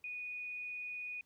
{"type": "tone", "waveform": "sine", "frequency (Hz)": 2471, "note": "D#7", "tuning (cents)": -13, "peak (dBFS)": -40, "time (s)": [0.04, 1.21], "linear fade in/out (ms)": 2, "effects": ["pink hiss -75 dBFS RMS until 1.25 s", "high-pass 60 Hz 12 dB/octave"]}